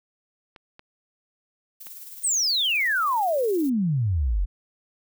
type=clicks; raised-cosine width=0.3 ms; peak=-29 dBFS; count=3; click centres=0.562 / 0.794 / 1.869 s
type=noise with tremolo; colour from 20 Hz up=violet; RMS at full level=-39 dBFS; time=1.8-3.7 s; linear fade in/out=10 ms; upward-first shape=triangle; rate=19 Hz; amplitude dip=50%
type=exponential sweep; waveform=sine; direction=down; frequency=8870 to 41 Hz; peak=-20 dBFS; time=2.23-4.46 s; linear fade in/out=20 ms
effects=none